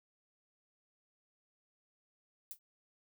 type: noise with exponential decay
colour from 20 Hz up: violet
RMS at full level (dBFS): -40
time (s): 2.51-2.59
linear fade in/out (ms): 1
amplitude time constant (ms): 17
effects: none